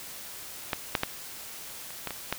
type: clicks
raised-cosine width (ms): 0.3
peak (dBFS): -10 / -7 / -9 / -27 / -15 / -19 / -11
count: 7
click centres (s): 0.732 / 0.952 / 1.034 / 1.906 / 2.073 / 2.107 / 2.326
effects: white hiss -42 dBFS RMS until 2.38 s